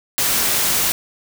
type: noise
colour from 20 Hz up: white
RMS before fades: -18 dBFS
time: 0.18-0.92 s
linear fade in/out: 0 ms
effects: none